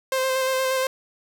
sawtooth tone with vibrato, 523.3 Hz, C5, in tune, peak -17 dBFS, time 0.12-0.87 s, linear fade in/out 2 ms, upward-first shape square, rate 8.5 Hz, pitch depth 14 cents each way, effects none

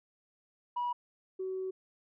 sine tone pair in turn, 971 / 376.5 Hz, B5 / F#4, -30 / +30 cents, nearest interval octave + major third, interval 1640 cents, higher first, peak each -29 / -33 dBFS, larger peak first, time 0.76-0.93 / 1.39-1.71 s, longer second, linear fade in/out 10 ms, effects tanh soft clip ceiling -28 dBFS

